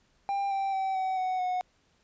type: tone with pitch steps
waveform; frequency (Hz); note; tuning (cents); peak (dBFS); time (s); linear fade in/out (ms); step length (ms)
triangle; 795 / 781.8 / 768.8 / 756 / 743.5 / 731.1; G5 / G5 / G5 / F#5 / F#5 / F#5; +24 / -5 / -34 / +37 / +8 / -21; -25; 0.29-1.61; 0; 220
effects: pink hiss -68 dBFS RMS until 2.03 s + resampled to 16000 Hz